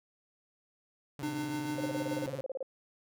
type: tone with vibrato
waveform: sawtooth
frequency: 136.1 Hz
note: C#3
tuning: 31 cents flat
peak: -36 dBFS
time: 1.19-2.41 s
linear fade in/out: 0 ms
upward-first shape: square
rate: 19 Hz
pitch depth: 110 cents each way
type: tone with tremolo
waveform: square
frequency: 300 Hz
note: D4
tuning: 37 cents sharp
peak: -33 dBFS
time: 1.23-2.26 s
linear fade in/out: 0 ms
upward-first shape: triangle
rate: 6.9 Hz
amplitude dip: 45%
type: tone bursts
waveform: sine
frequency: 531 Hz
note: C5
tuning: 25 cents sharp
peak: -33 dBFS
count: 16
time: 1.78-2.628 s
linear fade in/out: 2 ms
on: 23 ms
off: 32 ms
effects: none